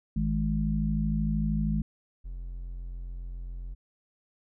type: harmonic tone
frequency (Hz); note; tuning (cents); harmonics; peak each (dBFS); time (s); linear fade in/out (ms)
53; G#1; +36; 1 / 3 / 4; -29 / -29 / -29; 0.16-1.82; 5
type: tone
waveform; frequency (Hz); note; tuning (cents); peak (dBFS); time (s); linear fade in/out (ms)
triangle; 43.65; F1; 0; -33; 2.24-3.75; 20
effects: none